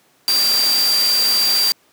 sine tone in noise, 4716 Hz, D8, 6 cents sharp, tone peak -14 dBFS, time 0.28-1.72 s, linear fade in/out 0 ms, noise white, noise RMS -22 dBFS, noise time 0.28-1.72 s, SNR +5 dB, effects pink hiss -56 dBFS RMS until 1.92 s + high-pass 200 Hz 12 dB/octave

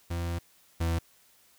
40% pulse tone pair in turn, 85.5 / 83.35 Hz, F2 / E2, -36 / +20 cents, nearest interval unison, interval 44 cents, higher first, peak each -29 / -25 dBFS, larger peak second, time 0.1-0.39 / 0.8-0.99 s, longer first, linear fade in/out 10 ms, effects white hiss -62 dBFS RMS until 1.58 s

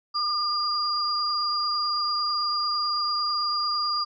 sine tone pair together, 1203 / 4812 Hz, D6 / D8, +41 / +41 cents, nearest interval 2 octaves, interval 2400 cents, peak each -26 dBFS, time 0.14-4.05 s, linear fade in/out 20 ms, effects none

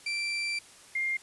30% pulse / sine tone pair in turn, 2349 / 2115 Hz, D7 / C7, 0 / +18 cents, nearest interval major second, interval 182 cents, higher first, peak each -27 dBFS, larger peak neither, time 0.06-0.59 / 0.95-1.17 s, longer first, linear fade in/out 5 ms, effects white hiss -53 dBFS RMS until 1.22 s + resampled to 24000 Hz

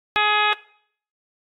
harmonic tone, 420.2 Hz, G#4, 20 cents sharp, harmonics 1 / 2 / 3 / 4 / 5 / 6 / 7 / 8 / 9, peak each -31 / -22 / -23 / -23 / -28 / -22 / -33 / -27 / -31 dBFS, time 0.16-0.53 s, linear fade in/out 0 ms, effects noise-tail reverb RT60 0.6 s tail -20 dB re dry + AAC 48 kbps

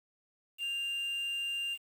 triangle tone with quantisation, 2793 Hz, F7, 1 cent flat, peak -31 dBFS, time 0.58-1.78 s, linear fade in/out 50 ms, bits 9, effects none

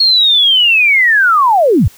sine linear sweep, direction down, 4333 to 56.6 Hz, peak -6 dBFS, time 0-1.88 s, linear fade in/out 5 ms, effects white hiss -42 dBFS RMS until 1.97 s

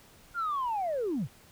sine linear sweep, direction down, 1435 to 98 Hz, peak -27 dBFS, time 0.34-1.28 s, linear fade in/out 50 ms, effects tanh soft clip ceiling -25 dBFS + pink hiss -57 dBFS RMS until 1.51 s

